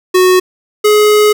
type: tone pair in turn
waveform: square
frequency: 368.1 / 421.4 Hz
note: F#4 / G#4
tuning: -9 / +25 cents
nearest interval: major second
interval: 234 cents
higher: second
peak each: -6 dBFS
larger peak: neither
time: 0.14-0.4 / 0.84-1.33 s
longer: second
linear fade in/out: 10 ms
effects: none